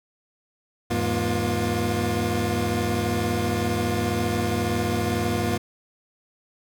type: tone cluster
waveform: 25% pulse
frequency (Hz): 81.8 / 103.8 / 239.9 / 352.4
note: E2 / G#2 / A#3 / F4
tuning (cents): -13 / 0 / +50 / +16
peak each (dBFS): -27 / -23 / -24 / -24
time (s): 0.9-5.58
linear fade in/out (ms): 10
effects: none